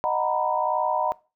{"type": "chord", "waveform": "sine", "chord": "B major seventh", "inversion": "first", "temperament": "just", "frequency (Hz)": [617.4, 740.8, 926, 987.8], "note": ["D#5", "F#5", "A#5", "B5"], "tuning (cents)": [-14, 2, -12, 0], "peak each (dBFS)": -27, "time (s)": [0.04, 1.12], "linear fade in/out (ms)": 0, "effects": ["noise-tail reverb RT60 0.3 s tail -21 dB re dry"]}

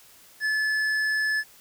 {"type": "tone with tanh clipping", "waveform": "triangle", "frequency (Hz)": 1728, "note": "A6", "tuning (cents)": -32, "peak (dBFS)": -24, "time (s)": [0.4, 1.44], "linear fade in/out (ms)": 50, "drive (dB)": 13, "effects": ["white hiss -53 dBFS RMS until 1.6 s"]}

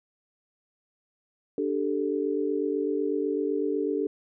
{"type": "chord", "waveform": "sine", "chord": "D suspended fourth", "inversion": "none", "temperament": "equal", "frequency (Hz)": [293.7, 392, 440], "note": ["D4", "G4", "A4"], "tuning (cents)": [0, 0, 0], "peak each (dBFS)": -29, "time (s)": [1.58, 4.07], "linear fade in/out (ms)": 2, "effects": []}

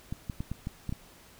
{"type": "clicks", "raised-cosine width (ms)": 5, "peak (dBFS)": -21, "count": 7, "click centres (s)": [0.125, 0.298, 0.405, 0.516, 0.671, 0.893, 0.925], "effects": ["pink hiss -55 dBFS RMS until 1.39 s"]}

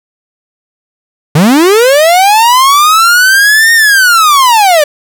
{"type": "linear two-way sweep", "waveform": "45% pulse", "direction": "up then down", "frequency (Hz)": [138.59, 1855, 571], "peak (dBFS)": -3, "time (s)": [1.35, 4.84], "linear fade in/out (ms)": 5, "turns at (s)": 3.73, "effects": []}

